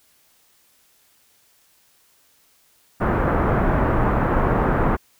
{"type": "low-pass noise", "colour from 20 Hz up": "pink", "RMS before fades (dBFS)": -19, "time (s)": [3, 4.97], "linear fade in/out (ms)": 20, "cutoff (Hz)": 1500, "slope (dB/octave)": 24, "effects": ["white hiss -59 dBFS RMS until 5.19 s"]}